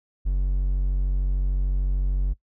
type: tone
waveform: triangle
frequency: 46.7 Hz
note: F#1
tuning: 17 cents sharp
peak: -18 dBFS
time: 0.25-2.34 s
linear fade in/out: 20 ms
effects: noise-tail reverb RT60 0.1 s tail -20 dB re dry